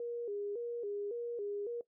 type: tone with vibrato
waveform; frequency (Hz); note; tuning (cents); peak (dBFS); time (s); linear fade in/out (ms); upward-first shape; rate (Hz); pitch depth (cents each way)
sine; 440; A4; 0; -36; 0-1.81; 2; square; 1.8; 130
effects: noise-tail reverb RT60 0.1 s tail -18 dB re dry